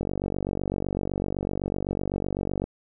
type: click train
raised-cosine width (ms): 2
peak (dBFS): -14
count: 127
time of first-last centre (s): 0.01-2.64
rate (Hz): 47.9
effects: none